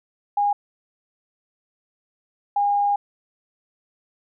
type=tone pair in turn; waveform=sine; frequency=817 / 813.1 Hz; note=G#5 / G#5; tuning=-29 / -37 cents; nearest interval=unison; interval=8 cents; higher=first; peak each=-17 dBFS; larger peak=neither; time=0.37-0.53 / 2.56-2.96 s; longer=second; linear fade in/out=5 ms; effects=none